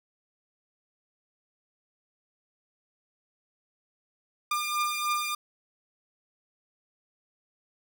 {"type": "beating tone pair", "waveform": "sawtooth", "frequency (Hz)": [1200, 1203.3], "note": ["D6", "D6"], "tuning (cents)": [37, 42], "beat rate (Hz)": 3.3, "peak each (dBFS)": [-28, -25], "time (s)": [4.51, 5.35], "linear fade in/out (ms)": 5, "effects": []}